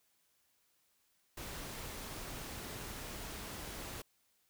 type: noise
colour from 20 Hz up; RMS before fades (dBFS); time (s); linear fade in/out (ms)
pink; -45; 1.37-4.02; 5
effects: white hiss -75 dBFS RMS until 4.49 s